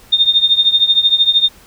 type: tone with tremolo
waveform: sine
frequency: 3652 Hz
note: A#7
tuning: 36 cents flat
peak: -5 dBFS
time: 0.12-1.49 s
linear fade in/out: 10 ms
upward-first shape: triangle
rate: 13 Hz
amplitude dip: 90%
effects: pink hiss -44 dBFS RMS until 1.66 s